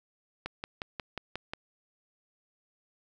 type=click train; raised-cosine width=0.3 ms; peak=-19 dBFS; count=7; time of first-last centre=0.46-1.535 s; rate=5.58 Hz; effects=none